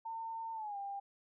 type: tone with pitch glide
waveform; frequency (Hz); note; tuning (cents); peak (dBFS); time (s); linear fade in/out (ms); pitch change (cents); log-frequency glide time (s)
sine; 905 to 797; A5 to G5; +48 to +28; -39; 0.05-1; 10; -220; 0.54-0.77
effects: none